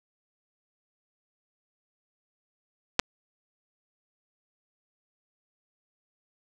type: clicks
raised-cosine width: 0.2 ms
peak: -4 dBFS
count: 2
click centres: 2.993 / 2.997 s
effects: none